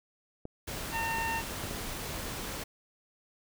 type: clicks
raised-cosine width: 2 ms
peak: -26 dBFS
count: 4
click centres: 0.454 / 1.184 / 1.639 / 1.711 s
type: noise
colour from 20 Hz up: pink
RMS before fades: -38 dBFS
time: 0.67-2.64 s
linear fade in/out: 10 ms
type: harmonic tone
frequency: 909 Hz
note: A#5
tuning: 44 cents flat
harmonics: 1 / 2 / 3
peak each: -33 / -36 / -38 dBFS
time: 0.91-1.43 s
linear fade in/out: 50 ms
effects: none